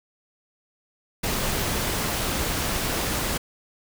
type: noise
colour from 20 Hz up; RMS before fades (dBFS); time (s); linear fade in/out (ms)
pink; -26; 1.23-3.38; 10
effects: none